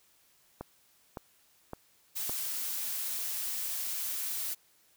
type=click train; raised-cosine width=1 ms; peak=-24 dBFS; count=4; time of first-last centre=0.61-2.295 s; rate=1.78 Hz
type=noise; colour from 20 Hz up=blue; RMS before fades=-35 dBFS; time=2.15-4.55 s; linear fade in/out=20 ms
effects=white hiss -66 dBFS RMS until 4.96 s